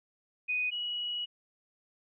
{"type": "tone pair in turn", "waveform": "sine", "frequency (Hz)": [2489, 2918], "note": ["D#7", "F#7"], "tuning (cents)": [0, -25], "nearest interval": "minor third", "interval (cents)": 275, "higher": "second", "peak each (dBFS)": [-28, -32], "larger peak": "first", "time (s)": [[0.48, 0.71], [0.71, 1.26]], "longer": "second", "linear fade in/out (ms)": 20, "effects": []}